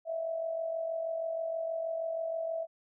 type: tone with amplitude modulation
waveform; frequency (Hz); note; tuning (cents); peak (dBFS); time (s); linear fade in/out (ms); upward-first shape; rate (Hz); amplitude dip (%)
sine; 656; E5; -9; -29; 0.05-2.67; 50; sine; 46.3; 55
effects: none